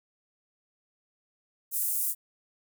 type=high-pass noise; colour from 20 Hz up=pink; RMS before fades=-29 dBFS; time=1.71-2.15 s; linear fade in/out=50 ms; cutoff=9400 Hz; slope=24 dB/octave; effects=none